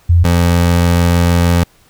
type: tone pair in turn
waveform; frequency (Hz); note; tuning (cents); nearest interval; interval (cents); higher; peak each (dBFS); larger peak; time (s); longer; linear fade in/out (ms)
sine / 25% pulse; 86 / 86.43; F2 / F2; -26 / -17; unison; 9; second; -5; neither; 0.09-0.24 / 0.24-1.64; second; 10
effects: pink hiss -50 dBFS RMS until 1.89 s